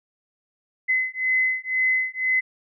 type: beating tone pair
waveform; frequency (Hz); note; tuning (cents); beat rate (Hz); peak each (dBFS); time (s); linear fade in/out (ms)
sine; 2035 / 2037; C7 / C7; -49 / -47; 2; -23; 0.88-2.41; 20
effects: none